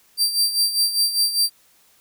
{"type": "tone with tremolo", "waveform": "sawtooth", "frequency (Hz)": 4699, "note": "D8", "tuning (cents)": 0, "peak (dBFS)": -12, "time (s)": [0.17, 1.5], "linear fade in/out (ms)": 50, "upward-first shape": "sine", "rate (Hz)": 5, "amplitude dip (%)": 70, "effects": ["white hiss -57 dBFS RMS until 2 s"]}